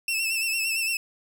sawtooth tone with vibrato, 2663 Hz, E7, 17 cents sharp, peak -21 dBFS, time 0.08-0.97 s, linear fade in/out 2 ms, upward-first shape sine, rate 8.8 Hz, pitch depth 49 cents each way, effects none

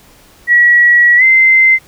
sine tone with pitch glide, 1924 to 2074 Hz, B6 to C7, -46 to -16 cents, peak -4 dBFS, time 0.47-1.79 s, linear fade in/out 50 ms, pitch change +130 cents, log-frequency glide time 1.17-1.23 s, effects pink hiss -44 dBFS RMS until 1.87 s

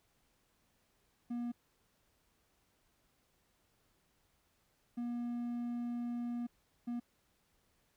triangle tone bursts at uneven times, 239.4 Hz, A#3, 46 cents sharp, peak -34 dBFS, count 3, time 1.3-1.52 / 4.97-6.47 / 6.87-7 s, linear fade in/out 10 ms, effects pink hiss -75 dBFS RMS until 7.96 s

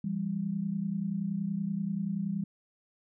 sine tone pair together, 169.49 / 200 Hz, E3 / G3, +48 / +35 cents, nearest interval minor third, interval 287 cents, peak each -34 / -31 dBFS, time 0.04-2.44 s, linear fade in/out 5 ms, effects none

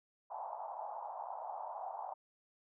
white band-pass noise, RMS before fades -44 dBFS, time 0.3-2.14 s, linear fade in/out 10 ms, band 680 to 920 Hz, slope 48 dB/octave, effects none

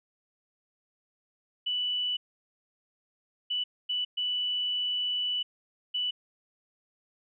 sine tone bursts at uneven times, 2968 Hz, F#7, 5 cents sharp, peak -27 dBFS, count 5, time 1.66-2.17 / 3.5-3.64 / 3.89-4.05 / 4.17-5.43 / 5.94-6.11 s, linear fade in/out 10 ms, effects none

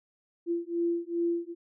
sine beating tone pair, 340 / 342.5 Hz, F4 / F4, -46 / -34 cents, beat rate 2.5 Hz, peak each -30 dBFS, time 0.46-1.55 s, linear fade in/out 50 ms, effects none

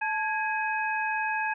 sine tone cluster, 872 / 1651 / 2533 Hz, A5 / G#6 / D#7, -16 / -11 / +30 cents, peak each -29 / -30 / -33 dBFS, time 0.01-1.54 s, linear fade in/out 10 ms, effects none

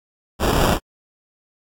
pink noise with sample-and-hold, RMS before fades -17 dBFS, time 0.39-0.79 s, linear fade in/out 50 ms, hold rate 2100 Hz, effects AAC 64 kbps

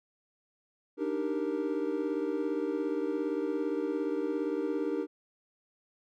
triangle chord, Eb major seventh, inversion third, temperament equal, 293.7 / 311.1 / 392 / 466.2 Hz, D4 / Eb4 / G4 / Bb4, 0 / 0 / 0 / 0 cents, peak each -33 dBFS, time 0.97-5.07 s, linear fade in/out 50 ms, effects none

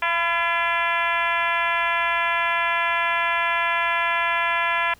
harmonic tone with a mistuned harmonic, 340 Hz, F4, 46 cents flat, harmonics 2 / 3 / 4 / 5 / 6 / 7 / 8 / 9 / 10, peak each -30 / -24 / -29 / -26 / -29 / -27 / -32 / -37 / -39 dBFS, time 0.02-4.94 s, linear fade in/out 5 ms, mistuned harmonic 3, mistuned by -26 cents, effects added 60 Hz sine -54 dBFS peak until 4.99 s + pink hiss -54 dBFS RMS until 4.99 s

